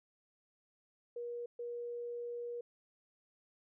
sine tone bursts at uneven times, 477.7 Hz, A#4, 42 cents sharp, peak -39 dBFS, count 2, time 1.16-1.46 / 1.59-2.61 s, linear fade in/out 5 ms, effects none

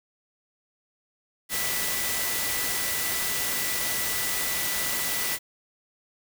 sine tone in noise, 1975.5 Hz, B6, in tune, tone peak -35 dBFS, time 1.49-5.39 s, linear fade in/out 50 ms, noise white, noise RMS -28 dBFS, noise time 1.49-5.39 s, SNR -10 dB, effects none

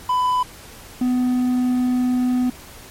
triangle tone pair in turn, 1000 / 250 Hz, B5 / B3, +21 / +21 cents, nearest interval 2 octaves, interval 2400 cents, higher first, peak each -14 dBFS, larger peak neither, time 0.09-0.43 / 1.01-2.5 s, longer second, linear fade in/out 5 ms, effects pink hiss -41 dBFS RMS until 2.9 s + MP3 64 kbps

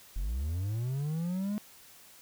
triangle linear sweep, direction up, 38.99 to 212.1 Hz, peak -28 dBFS, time 0.16-1.58 s, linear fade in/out 0 ms, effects white hiss -55 dBFS RMS until 2.21 s

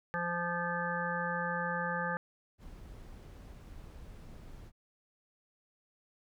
harmonic tone, 173.3 Hz, F3, 13 cents flat, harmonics 1 / 3 / 5 / 7 / 9 / 10, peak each -39 / -39 / -39 / -39 / -39 / -39 dBFS, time 0.14-2.17 s, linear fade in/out 0 ms
brown noise, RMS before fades -49 dBFS, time 2.58-4.72 s, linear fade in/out 50 ms
effects none

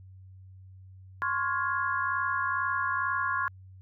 sine chord, Db major seventh, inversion third, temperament equal with one note detuned, 1046.5 / 1108.7 / 1411.5 / 1661.2 Hz, C6 / Db6 / F6 / Ab6, 0 / 0 / +18 / 0 cents, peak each -32 dBFS, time 1.22-3.48 s, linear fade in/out 0 ms, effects added 94 Hz sine -47 dBFS peak until 3.81 s

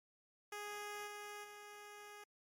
10% pulse tone with level steps, 414.2 Hz, G#4, 5 cents flat, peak -36 / -39 / -44 dBFS, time 0.52-2.24 s, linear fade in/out 5 ms, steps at 1.06 / 1.43 s, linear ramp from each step 20 ms, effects MP3 64 kbps

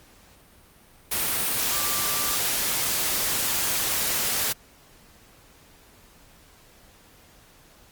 sine tone in noise, 1174.7 Hz, D6, in tune, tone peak -35 dBFS, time 1.72-2.36 s, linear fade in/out 10 ms, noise white, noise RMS -25 dBFS, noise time 1.11-4.53 s, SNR -13 dB, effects pink hiss -54 dBFS RMS until 7.91 s + Opus 48 kbps

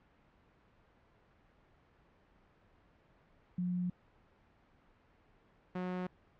sine / sawtooth tone pair in turn, 178.9 / 182.03 Hz, F3 / F#3, +42 / -28 cents, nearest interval unison, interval 30 cents, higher second, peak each -32 / -32 dBFS, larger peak neither, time 3.58-3.9 / 5.75-6.07 s, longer neither, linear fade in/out 5 ms, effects pink hiss -67 dBFS RMS until 6.39 s + low-pass 2000 Hz 12 dB/octave

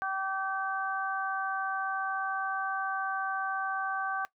harmonic tone, 385.8 Hz, G4, 28 cents flat, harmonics 2 / 3 / 4, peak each -34 / -34 / -34 dBFS, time 0.02-4.25 s, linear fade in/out 0 ms, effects noise-tail reverb RT60 0.1 s tail -19 dB re dry

